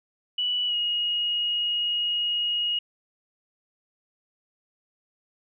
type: tone with pitch glide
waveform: sine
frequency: 2953 to 2881 Hz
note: F#7 to F#7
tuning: -4 to -47 cents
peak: -23 dBFS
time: 0.38-2.79 s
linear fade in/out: 5 ms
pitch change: -43 cents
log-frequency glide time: 0.67-0.74 s
effects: none